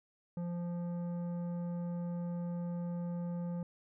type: tone with tanh clipping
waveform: triangle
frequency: 173.7 Hz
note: F3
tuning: 9 cents flat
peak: -37 dBFS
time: 0.37-3.63 s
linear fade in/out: 2 ms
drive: 15 dB
effects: none